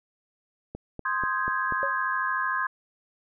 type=click train; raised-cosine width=2 ms; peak=-22 dBFS; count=5; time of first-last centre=0.75-1.723 s; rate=4.11 Hz
type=chord; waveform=sine; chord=Ab major seventh; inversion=first; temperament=equal; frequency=1046.5 / 1244.5 / 1568 / 1661.2 Hz; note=C6 / Eb6 / G6 / Ab6; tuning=0 / 0 / 0 / 0 cents; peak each=-28 / -33 / -33 / -29 dBFS; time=1.05-2.67 s; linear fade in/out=5 ms
type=tone with exponential decay; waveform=sine; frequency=553 Hz; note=C#5; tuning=4 cents flat; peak=-24 dBFS; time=1.83-1.97 s; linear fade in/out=0 ms; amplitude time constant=30 ms
effects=none